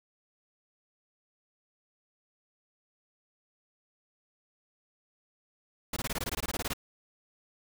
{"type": "noise bursts", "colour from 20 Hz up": "pink", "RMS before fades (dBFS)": -33, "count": 15, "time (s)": [5.93, 6.735], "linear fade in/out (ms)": 5, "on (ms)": 35, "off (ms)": 20, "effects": []}